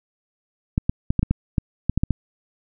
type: clicks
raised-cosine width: 5 ms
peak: -6 dBFS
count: 11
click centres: 0.779 / 0.895 / 1.105 / 1.193 / 1.23 / 1.31 / 1.582 / 1.896 / 1.976 / 2.035 / 2.107 s
effects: none